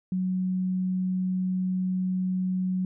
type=tone; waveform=sine; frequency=185 Hz; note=F#3; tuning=in tune; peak=-24 dBFS; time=0.12-2.85 s; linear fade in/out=2 ms; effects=none